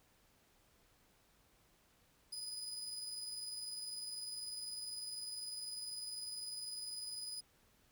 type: tone with tremolo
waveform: 30% pulse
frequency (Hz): 4978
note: D#8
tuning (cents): 0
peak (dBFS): -38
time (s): 2.32-7.41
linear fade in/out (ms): 10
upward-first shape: triangle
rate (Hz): 20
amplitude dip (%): 45
effects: pink hiss -71 dBFS RMS until 7.91 s